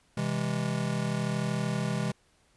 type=chord; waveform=square; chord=C augmented; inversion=none; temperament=just; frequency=130.81 / 163.52 / 204.4 Hz; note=C3 / E3 / G#3; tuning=0 / -14 / -27 cents; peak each=-33 dBFS; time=0.17-2.12 s; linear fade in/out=5 ms; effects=pink hiss -66 dBFS RMS until 2.56 s + resampled to 24000 Hz